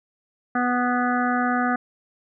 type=harmonic tone with a mistuned harmonic; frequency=246.9 Hz; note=B3; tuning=in tune; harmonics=1 / 2 / 3 / 5 / 6 / 7 / 8; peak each=-23 / -34 / -25 / -27 / -28 / -32 / -38 dBFS; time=0.55-1.76 s; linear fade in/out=5 ms; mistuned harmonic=7; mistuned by=-17 cents; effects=none